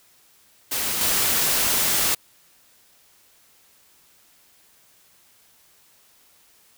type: noise with level steps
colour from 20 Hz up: white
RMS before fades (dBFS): -25 / -21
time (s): 0.71-2.15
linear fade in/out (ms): 10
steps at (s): 1.01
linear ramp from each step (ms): 2
effects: white hiss -57 dBFS RMS until 6.77 s